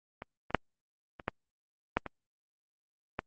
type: clicks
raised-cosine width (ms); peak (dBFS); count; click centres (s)
0.5; -25 / -26 / -8 / -28 / -15 / -10 / -22 / -17; 8; 0.221 / 0.506 / 0.547 / 1.198 / 1.281 / 1.97 / 2.063 / 3.191
effects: Opus 24 kbps